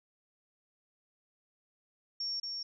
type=tone with echo; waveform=sine; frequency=5500 Hz; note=F8; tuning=27 cents flat; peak=-33 dBFS; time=2.2-2.4 s; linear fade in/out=5 ms; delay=230 ms; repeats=1; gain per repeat=-3 dB; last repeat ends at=2.63 s; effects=none